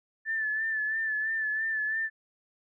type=tone with vibrato; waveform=sine; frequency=1755 Hz; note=A6; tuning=5 cents flat; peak=-27 dBFS; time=0.25-2.1 s; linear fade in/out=50 ms; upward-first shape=sine; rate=3 Hz; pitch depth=41 cents each way; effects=none